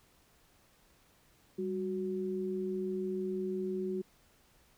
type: tone pair together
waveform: sine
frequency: 196 / 370 Hz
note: G3 / F#4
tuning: 0 / 0 cents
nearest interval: major seventh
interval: 1100 cents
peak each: -37 / -34 dBFS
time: 1.58-4.02 s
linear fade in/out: 10 ms
effects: pink hiss -66 dBFS RMS until 4.77 s